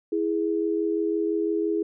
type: tone pair together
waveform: sine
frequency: 329.4 / 415.3 Hz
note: E4 / G#4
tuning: -1 / 0 cents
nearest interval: major third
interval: 401 cents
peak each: -25 dBFS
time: 0.12-1.83 s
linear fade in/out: 5 ms
effects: none